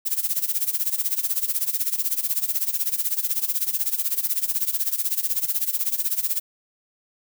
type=noise with tremolo; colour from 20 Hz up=violet; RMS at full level=-21 dBFS; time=0.05-6.4 s; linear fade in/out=20 ms; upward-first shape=sine; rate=16 Hz; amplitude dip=85%; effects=none